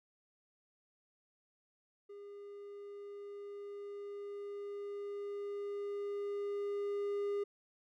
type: tone with level ramp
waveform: triangle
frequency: 405.9 Hz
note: G#4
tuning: 40 cents flat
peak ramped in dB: -46 to -31 dBFS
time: 2.09-7.44 s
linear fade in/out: 10 ms
effects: none